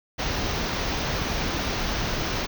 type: band-stop noise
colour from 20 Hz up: pink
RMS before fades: -27 dBFS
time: 0.18-2.47 s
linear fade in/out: 20 ms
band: 6400 to 16000 Hz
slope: 96 dB/octave
effects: none